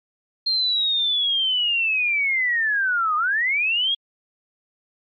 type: linear two-way sweep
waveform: sine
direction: down then up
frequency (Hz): 4218 to 1200 to 3337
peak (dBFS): -18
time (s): 0.46-3.95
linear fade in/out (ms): 10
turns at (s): 3.16
effects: MP3 32 kbps